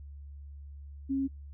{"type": "tone", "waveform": "sine", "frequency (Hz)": 271.3, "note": "C#4", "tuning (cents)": -37, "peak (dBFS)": -27, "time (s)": [1.09, 1.28], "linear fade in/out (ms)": 20, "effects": ["noise-tail reverb RT60 0.2 s tail -26 dB re dry", "added 71 Hz sine -43 dBFS peak until 1.53 s"]}